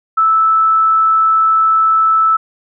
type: tone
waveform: sine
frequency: 1313 Hz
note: E6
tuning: 7 cents flat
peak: -8 dBFS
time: 0.17-2.37 s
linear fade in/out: 10 ms
effects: none